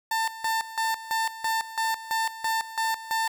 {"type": "tone with tremolo", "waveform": "30% pulse", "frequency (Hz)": 895, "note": "A5", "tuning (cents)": 29, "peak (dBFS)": -21, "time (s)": [0.11, 3.28], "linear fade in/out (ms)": 5, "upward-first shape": "square", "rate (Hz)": 3, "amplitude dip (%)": 80, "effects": []}